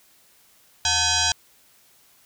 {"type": "tone with frequency modulation", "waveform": "sine", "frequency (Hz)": 893, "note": "A5", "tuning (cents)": 25, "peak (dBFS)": -18, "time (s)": [0.85, 1.32], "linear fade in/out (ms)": 2, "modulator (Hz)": 809, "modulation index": 7.6, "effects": ["white hiss -57 dBFS RMS until 2.25 s"]}